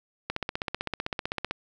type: click train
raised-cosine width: 0.3 ms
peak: -13 dBFS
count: 20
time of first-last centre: 0.3-1.51 s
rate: 15.7 Hz
effects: none